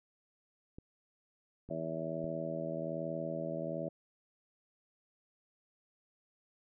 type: clicks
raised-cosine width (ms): 3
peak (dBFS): -34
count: 3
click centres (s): 0.785 / 1.69 / 2.243
type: harmonic tone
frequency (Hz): 81.2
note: E2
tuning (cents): -26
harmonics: 2 / 3 / 4 / 5 / 6 / 7 / 8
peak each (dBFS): -42 / -45 / -44 / -48 / -51 / -40 / -41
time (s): 1.7-3.89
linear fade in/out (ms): 10
effects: none